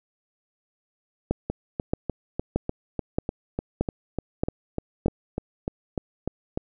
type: two click trains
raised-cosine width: 2 ms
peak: -13 / -9 dBFS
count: 18 / 7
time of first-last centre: 1.5-6.575 / 1.31-5.06 s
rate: 3.35 / 1.6 Hz
effects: none